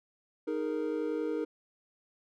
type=chord; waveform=triangle; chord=D# suspended fourth; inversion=none; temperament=equal; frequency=311.1 / 415.3 / 466.2 Hz; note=D#4 / G#4 / A#4; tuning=0 / 0 / 0 cents; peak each=-32 / -35 / -32 dBFS; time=0.47-1.45 s; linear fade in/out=10 ms; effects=none